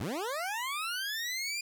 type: linear sweep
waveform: 20% pulse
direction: up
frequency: 77.4 to 2432 Hz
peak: -28 dBFS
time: 0-1.61 s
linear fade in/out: 5 ms
effects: none